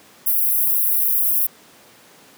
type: high-pass noise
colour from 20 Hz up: white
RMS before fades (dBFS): -18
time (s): 0.26-1.47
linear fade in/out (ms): 10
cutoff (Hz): 11000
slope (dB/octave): 48
effects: pink hiss -48 dBFS RMS until 2.37 s + high-pass 200 Hz 12 dB/octave